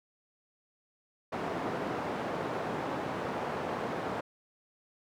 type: band-pass noise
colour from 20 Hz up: white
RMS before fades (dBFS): -35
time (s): 1.32-4.21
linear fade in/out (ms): 10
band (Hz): 140 to 850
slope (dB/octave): 12
effects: none